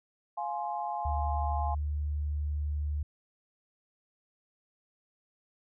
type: chord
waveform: sine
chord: F minor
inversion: none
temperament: just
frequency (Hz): 698.5 / 838.1 / 1047.7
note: F5 / Ab5 / C6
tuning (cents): 0 / +16 / +2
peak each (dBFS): -36 / -34 / -39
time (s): 0.37-1.75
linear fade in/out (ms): 10
type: tone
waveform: sine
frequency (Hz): 74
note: D2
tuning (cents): +14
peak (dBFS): -29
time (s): 1.05-3.03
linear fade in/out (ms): 5
effects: none